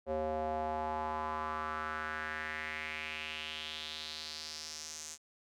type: tone with band-pass filter sweep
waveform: square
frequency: 77.78 Hz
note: D#2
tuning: in tune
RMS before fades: -39 dBFS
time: 0.06-5.18 s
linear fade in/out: 50 ms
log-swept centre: 550 to 6900 Hz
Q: 3.6
effects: none